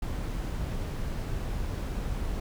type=noise; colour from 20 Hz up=brown; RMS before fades=-32 dBFS; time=0.02-2.4 s; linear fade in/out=5 ms; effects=none